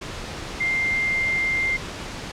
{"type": "tone in noise", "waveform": "sine", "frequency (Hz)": 2100, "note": "C7", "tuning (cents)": 6, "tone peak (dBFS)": -20, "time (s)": [0.6, 1.77], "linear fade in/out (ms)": 10, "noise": "pink", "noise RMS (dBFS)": -33, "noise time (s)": [0.01, 2.32], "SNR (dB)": 10, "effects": ["low-pass 6000 Hz 12 dB/octave"]}